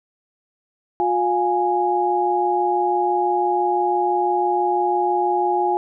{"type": "tone cluster", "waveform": "sine", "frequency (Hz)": [357.6, 704, 830], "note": ["F4", "F5", "G#5"], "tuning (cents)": [41, 14, -1], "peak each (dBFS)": [-21, -25, -19], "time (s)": [1, 5.77], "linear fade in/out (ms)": 0, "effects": []}